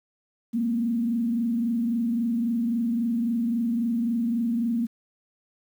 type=tone with frequency modulation; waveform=sine; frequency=233.1 Hz; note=A#3; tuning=in tune; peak=-22 dBFS; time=0.53-4.87 s; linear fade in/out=20 ms; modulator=23.7 Hz; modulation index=0.55; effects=9-bit